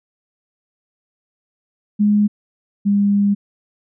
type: tone pair in turn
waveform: sine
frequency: 207.7 / 202.1 Hz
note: G#3 / G#3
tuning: 0 / -47 cents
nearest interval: unison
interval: 47 cents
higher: first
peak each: -11 / -12 dBFS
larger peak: first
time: 1.99-2.28 / 2.85-3.35 s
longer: second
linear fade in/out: 20 ms
effects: none